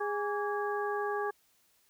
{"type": "harmonic tone with a mistuned harmonic", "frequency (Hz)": 412, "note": "G#4", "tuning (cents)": -14, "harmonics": [1, 2, 3, 4], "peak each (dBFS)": [-33, -36, -38, -39], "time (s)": [0, 1.31], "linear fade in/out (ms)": 10, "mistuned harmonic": 3, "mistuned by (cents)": -120, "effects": ["white hiss -69 dBFS RMS until 1.89 s"]}